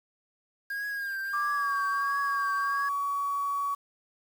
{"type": "tone with vibrato", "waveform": "triangle", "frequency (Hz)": 1618, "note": "G#6", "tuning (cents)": -46, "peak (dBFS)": -29, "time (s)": [0.7, 2.89], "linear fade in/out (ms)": 5, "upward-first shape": "triangle", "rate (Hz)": 1.5, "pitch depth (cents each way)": 54}
{"type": "tone with pitch glide", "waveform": "sine", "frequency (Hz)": [1174.7, 1128.2], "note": ["D6", "C#6"], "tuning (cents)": [0, 30], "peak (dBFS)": -27, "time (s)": [1.33, 3.75], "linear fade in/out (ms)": 10, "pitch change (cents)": -70, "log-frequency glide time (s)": [1.48, 1.72]}
{"effects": ["8-bit"]}